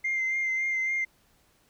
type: tone with vibrato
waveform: sine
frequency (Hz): 2093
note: C7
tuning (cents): 0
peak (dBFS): -24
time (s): 0.04-1.05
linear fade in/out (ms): 10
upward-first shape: sine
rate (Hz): 3.6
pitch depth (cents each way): 22
effects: tanh soft clip ceiling -22 dBFS + pink hiss -65 dBFS RMS until 1.69 s